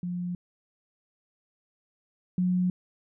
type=tone pair in turn; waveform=sine; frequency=177.3 / 181.23 Hz; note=F3 / F#3; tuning=+26 / -36 cents; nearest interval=unison; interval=38 cents; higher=second; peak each=-29 / -22 dBFS; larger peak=second; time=0.03-0.35 / 2.38-2.7 s; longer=neither; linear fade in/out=2 ms; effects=none